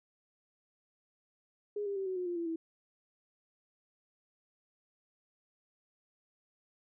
sine tone with pitch steps, 413.5 / 399.9 / 386.7 / 374 / 361.6 / 349.7 / 338.2 / 327.1 Hz, G#4 / G4 / G4 / F#4 / F#4 / F4 / E4 / E4, -8 / +35 / -24 / +19 / -40 / +2 / +44 / -13 cents, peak -33 dBFS, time 1.76-2.56 s, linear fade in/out 5 ms, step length 100 ms, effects none

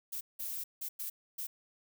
violet noise bursts at uneven times, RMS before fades -39 dBFS, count 5, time 0.12-0.21 / 0.39-0.64 / 0.81-0.89 / 0.99-1.1 / 1.38-1.47 s, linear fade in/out 10 ms, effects none

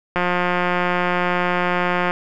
click train, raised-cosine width 0.5 ms, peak -5 dBFS, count 348, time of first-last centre 0.16-2.109 s, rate 178 Hz, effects none

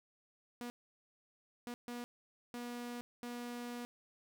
sawtooth tone bursts at uneven times, 241.4 Hz, B3, 39 cents flat, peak -38 dBFS, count 5, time 0.61-0.7 / 1.67-1.74 / 1.88-2.04 / 2.54-3.01 / 3.23-3.85 s, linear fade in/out 0 ms, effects none

